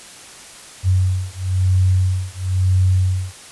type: beating tone pair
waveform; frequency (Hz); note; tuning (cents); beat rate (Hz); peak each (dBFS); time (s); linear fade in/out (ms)
sine; 92.5 / 93.5; F#2 / F#2; 0 / +19; 1; -17; 0.83-3.35; 50
effects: white hiss -39 dBFS RMS until 3.51 s + resampled to 24000 Hz